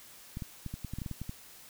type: clicks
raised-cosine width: 5 ms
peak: -25 dBFS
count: 12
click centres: 0.371 / 0.422 / 0.663 / 0.74 / 0.847 / 0.936 / 0.986 / 1.018 / 1.062 / 1.113 / 1.216 / 1.294 s
effects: white hiss -53 dBFS RMS until 1.69 s